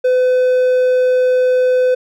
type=tone with hard clipping; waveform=triangle; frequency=506 Hz; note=B4; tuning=42 cents sharp; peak=-11 dBFS; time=0.04-1.95 s; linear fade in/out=10 ms; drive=6 dB; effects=none